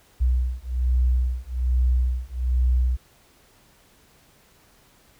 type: beating tone pair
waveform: sine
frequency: 61.74 / 62.94 Hz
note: B1 / B1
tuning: 0 / +33 cents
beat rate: 1.2 Hz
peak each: -22 dBFS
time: 0.2-2.97 s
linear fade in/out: 20 ms
effects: pink hiss -57 dBFS RMS until 5.19 s